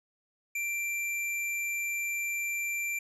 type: tone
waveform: square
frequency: 2356 Hz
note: D7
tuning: 5 cents sharp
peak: -31 dBFS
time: 0.55-2.99 s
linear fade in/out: 5 ms
effects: resampled to 32000 Hz